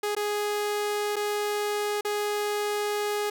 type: tone with dropouts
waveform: sawtooth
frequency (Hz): 415.3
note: G#4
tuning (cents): 0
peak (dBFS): -22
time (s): 0.03-3.3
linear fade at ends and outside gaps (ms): 5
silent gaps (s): 0.151-0.165 / 1.159-1.164 / 2.01-2.048
effects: none